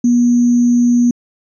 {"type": "tone with sample-and-hold", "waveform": "sine", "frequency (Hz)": 241.3, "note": "B3", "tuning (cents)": -40, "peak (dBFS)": -8, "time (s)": [0.04, 1.11], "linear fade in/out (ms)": 5, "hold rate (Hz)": 6300, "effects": ["resampled to 24000 Hz"]}